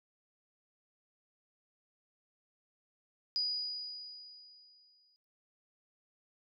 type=tone with exponential decay; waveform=sine; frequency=4918 Hz; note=D#8; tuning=21 cents flat; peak=-29 dBFS; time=3.36-5.16 s; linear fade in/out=0 ms; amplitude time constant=390 ms; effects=noise-tail reverb RT60 0.8 s tail -24 dB re dry